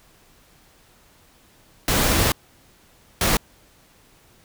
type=noise bursts at uneven times; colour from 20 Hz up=pink; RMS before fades=-19 dBFS; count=2; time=1.88-2.32 / 3.21-3.37 s; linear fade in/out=2 ms; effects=pink hiss -55 dBFS RMS until 4.44 s